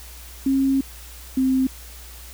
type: tone pair in turn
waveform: sine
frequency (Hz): 269.9 / 261.8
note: C#4 / C4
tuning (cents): -46 / +1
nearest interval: minor second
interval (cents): 53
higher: first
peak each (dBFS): -16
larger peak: neither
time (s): 0.46-0.81 / 1.37-1.67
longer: first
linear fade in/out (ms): 5
effects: added 60 Hz sine -40 dBFS peak until 2.33 s + white hiss -43 dBFS RMS until 2.33 s